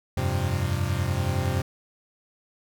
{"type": "chord", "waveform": "40% pulse", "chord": "F suspended second", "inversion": "none", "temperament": "equal", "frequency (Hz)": [87.31, 98, 130.81], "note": ["F2", "G2", "C3"], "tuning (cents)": [0, 0, 0], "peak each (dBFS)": -27, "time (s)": [0.17, 1.62], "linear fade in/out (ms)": 5, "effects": []}